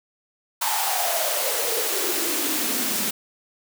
white noise with high-pass filter sweep, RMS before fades -24 dBFS, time 0.61-3.11 s, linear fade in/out 10 ms, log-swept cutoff 920 to 200 Hz, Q 7.4, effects none

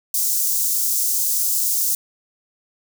white high-pass noise, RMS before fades -20 dBFS, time 0.14-1.95 s, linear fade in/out 2 ms, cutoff 5700 Hz, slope 24 dB/octave, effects none

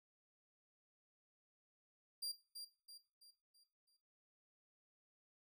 sawtooth tone with echo, 4761 Hz, D8, 23 cents sharp, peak -39 dBFS, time 2.22-2.32 s, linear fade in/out 10 ms, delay 330 ms, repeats 5, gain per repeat -7 dB, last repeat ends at 3.97 s, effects noise-tail reverb RT60 0.4 s tail -17 dB re dry

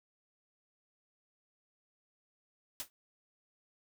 white noise with exponential decay, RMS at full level -35 dBFS, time 2.8-2.9 s, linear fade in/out 0 ms, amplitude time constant 20 ms, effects none

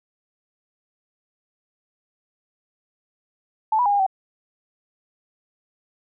sine tone with pitch steps, 873 / 981 / 815 / 809 / 766 Hz, A5 / B5 / G#5 / G#5 / G5, -14 / -12 / -33 / -46 / -40 cents, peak -16 dBFS, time 3.72-4.065 s, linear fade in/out 5 ms, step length 69 ms, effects none

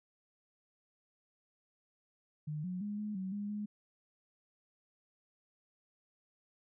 sine tone with pitch steps, 151.4 / 182 / 206.6 / 210.6 / 188.8 / 204.7 / 208.5 Hz, D#3 / F#3 / G#3 / G#3 / F#3 / G#3 / G#3, -47 / -28 / -9 / +24 / +35 / -25 / +7 cents, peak -36 dBFS, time 2.47-3.66 s, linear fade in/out 10 ms, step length 170 ms, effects none

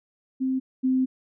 sine tone pair in turn, 261.6 / 259.2 Hz, C4 / C4, 0 / -16 cents, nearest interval unison, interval 16 cents, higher first, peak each -22 / -19 dBFS, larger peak second, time 0.4-0.6 / 0.83-1.06 s, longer second, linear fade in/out 20 ms, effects none

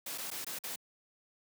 white noise with dropouts, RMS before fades -40 dBFS, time 0.06-0.76 s, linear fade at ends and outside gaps 5 ms, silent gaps 0.178-0.181 / 0.304-0.313 / 0.446-0.466 / 0.588-0.637 s, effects high-pass 150 Hz 12 dB/octave

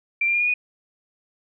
sine tone with pitch steps, 2358 / 2385 / 2413 / 2441 / 2470 Hz, D7 / D7 / D7 / D#7 / D#7, +6 / +26 / +46 / -34 / -13 cents, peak -18 dBFS, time 0.21-0.54 s, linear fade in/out 5 ms, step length 66 ms, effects none

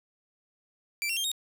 sawtooth tone with pitch steps, 2339 / 2734 / 3195 / 3734 Hz, D7 / F7 / G7 / A#7, -8 / -37 / +32 / +2 cents, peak -25 dBFS, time 1.02-1.316 s, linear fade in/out 0 ms, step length 74 ms, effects none

